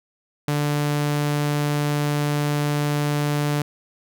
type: tone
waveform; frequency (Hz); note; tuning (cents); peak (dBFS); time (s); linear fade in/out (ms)
sawtooth; 146.83; D3; 0; -16; 0.48-3.62; 2
effects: none